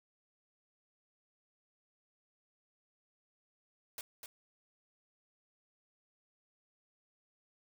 white noise with echo, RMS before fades -43 dBFS, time 3.98-4.01 s, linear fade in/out 2 ms, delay 250 ms, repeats 1, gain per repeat -5 dB, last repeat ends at 4.26 s, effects none

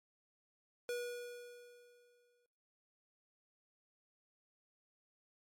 square tone with exponential decay, 484.3 Hz, B4, 34 cents flat, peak -37 dBFS, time 0.89-2.46 s, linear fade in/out 1 ms, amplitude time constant 340 ms, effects noise-tail reverb RT60 1.0 s tail -23 dB re dry + MP3 64 kbps

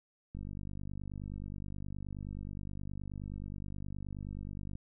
click train, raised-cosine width 5 ms, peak -30 dBFS, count 219, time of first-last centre 0.35-4.754 s, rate 49.5 Hz, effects none

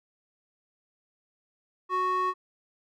square tone with band-pass filter, 369.3 Hz, F#4, 3 cents flat, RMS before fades -27 dBFS, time 1.89-2.34 s, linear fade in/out 50 ms, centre 1100 Hz, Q 3, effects none

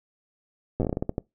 slowing click train, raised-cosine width 2 ms, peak -13 dBFS, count 12, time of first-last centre 0.8-1.181 s, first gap 8 ms, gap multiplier 1.27, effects noise-tail reverb RT60 0.2 s tail -24 dB re dry

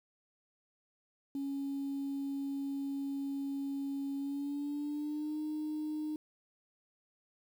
sine tone with pitch glide, 277.2 to 305.8 Hz, C#4 to D#4, 0 to -30 cents, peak -33 dBFS, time 1.35-6.16 s, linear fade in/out 2 ms, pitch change +170 cents, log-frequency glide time 4.16-5.39 s, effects tanh soft clip ceiling -31 dBFS + 10-bit

